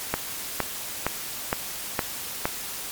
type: click train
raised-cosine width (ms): 0.5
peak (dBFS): -7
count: 6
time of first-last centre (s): 0.14-2.455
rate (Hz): 2.16
effects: white hiss -34 dBFS RMS until 2.91 s + MP3 96 kbps